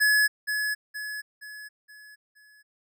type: tone with echo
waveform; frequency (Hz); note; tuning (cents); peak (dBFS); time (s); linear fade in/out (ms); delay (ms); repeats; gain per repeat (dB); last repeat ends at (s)
square; 1700; G#6; +40; -19; 0-0.28; 20; 470; 5; -7; 2.63
effects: none